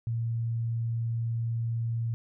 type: tone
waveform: sine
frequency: 115.5 Hz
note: A#2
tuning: 16 cents flat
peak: -27 dBFS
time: 0.07-2.14 s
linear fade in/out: 0 ms
effects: none